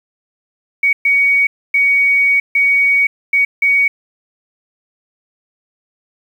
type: tone bursts at uneven times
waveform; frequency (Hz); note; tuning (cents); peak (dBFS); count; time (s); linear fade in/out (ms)
sine; 2245; C#7; +21; -9; 6; 0.83-0.93 / 1.05-1.47 / 1.74-2.4 / 2.55-3.07 / 3.33-3.45 / 3.62-3.88; 5
effects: 7-bit